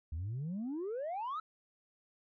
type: exponential sweep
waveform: sine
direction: up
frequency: 73.42 to 1331 Hz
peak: -34 dBFS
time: 0.12-1.4 s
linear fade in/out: 5 ms
effects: tanh soft clip ceiling -34 dBFS